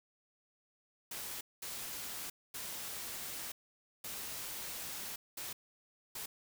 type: noise bursts at uneven times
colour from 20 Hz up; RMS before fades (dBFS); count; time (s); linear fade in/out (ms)
white; -43; 6; 1.11-1.41 / 1.62-2.3 / 2.54-3.52 / 4.04-5.16 / 5.37-5.53 / 6.15-6.26; 5
effects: none